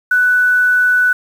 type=tone with quantisation; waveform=sine; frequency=1488 Hz; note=F#6; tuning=9 cents sharp; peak=-9 dBFS; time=0.11-1.13 s; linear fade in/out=5 ms; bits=6; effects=none